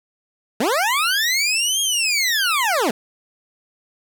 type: linear two-way sweep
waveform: 20% pulse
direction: up then down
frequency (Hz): 194.9 to 3279 to 194.9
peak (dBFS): -12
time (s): 0.6-2.91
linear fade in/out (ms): 5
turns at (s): 1.81
effects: none